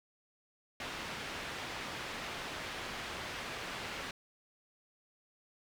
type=low-pass noise; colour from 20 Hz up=white; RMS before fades=-42 dBFS; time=0.8-4.11 s; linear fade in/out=2 ms; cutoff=2800 Hz; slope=12 dB/octave; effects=none